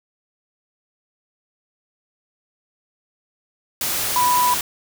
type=tone in noise; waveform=sine; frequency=987.8 Hz; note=B5; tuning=in tune; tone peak=-15 dBFS; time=4.16-4.54 s; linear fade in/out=2 ms; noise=white; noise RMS=-23 dBFS; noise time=3.81-4.61 s; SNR=+5 dB; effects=none